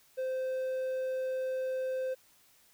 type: tone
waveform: triangle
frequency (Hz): 519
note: C5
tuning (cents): -14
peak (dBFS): -29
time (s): 0.17-2.15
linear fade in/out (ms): 20
effects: white hiss -64 dBFS RMS until 2.73 s